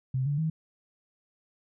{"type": "tone with pitch steps", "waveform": "sine", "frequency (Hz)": [130.6, 144.08, 158.94], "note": ["C3", "D3", "D#3"], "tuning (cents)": [-3, -33, 37], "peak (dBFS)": -25, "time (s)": [0.14, 0.5], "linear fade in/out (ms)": 5, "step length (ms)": 120, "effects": []}